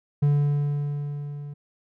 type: tone with level ramp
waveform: triangle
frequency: 144.9 Hz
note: D3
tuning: 23 cents flat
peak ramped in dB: -14 to -32 dBFS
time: 0.22-1.54 s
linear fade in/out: 10 ms
effects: none